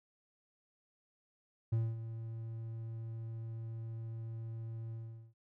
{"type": "tone with ADSR envelope", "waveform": "triangle", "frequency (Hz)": 113.4, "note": "A#2", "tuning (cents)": -47, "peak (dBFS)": -26, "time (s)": [1.72, 5.34], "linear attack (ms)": 9, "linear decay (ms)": 230, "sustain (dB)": -12, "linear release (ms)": 410, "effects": []}